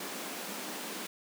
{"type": "high-pass noise", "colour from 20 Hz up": "pink", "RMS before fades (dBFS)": -40, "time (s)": [0, 1.07], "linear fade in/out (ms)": 5, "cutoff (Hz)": 190, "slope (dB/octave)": 48, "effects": []}